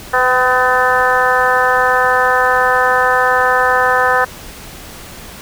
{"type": "harmonic tone with a mistuned harmonic", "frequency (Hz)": 252.8, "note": "B3", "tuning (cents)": 41, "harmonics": [2, 3, 4, 5, 6, 7], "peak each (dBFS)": [-17, -17, -17, -17, -17, -17], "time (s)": [0.13, 4.25], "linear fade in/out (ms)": 10, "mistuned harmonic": 3, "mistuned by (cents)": 20, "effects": ["pink hiss -33 dBFS RMS until 5.41 s"]}